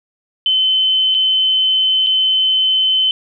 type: tone with dropouts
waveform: sine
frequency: 3058 Hz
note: G7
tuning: 44 cents flat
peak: -11 dBFS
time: 0.46-3.11 s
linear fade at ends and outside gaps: 1 ms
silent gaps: 1.144-1.148 / 2.064-2.069 s
effects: none